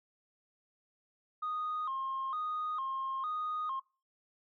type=tone with vibrato; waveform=sine; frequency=1150 Hz; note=D6; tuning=37 cents flat; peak=-32 dBFS; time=1.42-3.8 s; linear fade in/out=10 ms; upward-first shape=square; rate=1.1 Hz; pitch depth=130 cents each way; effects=noise-tail reverb RT60 0.3 s tail -21 dB re dry + tanh soft clip ceiling -30 dBFS